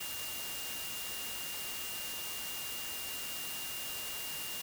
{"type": "tone in noise", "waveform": "sine", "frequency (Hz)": 2808, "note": "F7", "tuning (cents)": 9, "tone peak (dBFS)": -44, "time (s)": [0, 4.62], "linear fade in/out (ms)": 10, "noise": "white", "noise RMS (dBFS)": -41, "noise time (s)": [0, 4.62], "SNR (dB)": -6, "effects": []}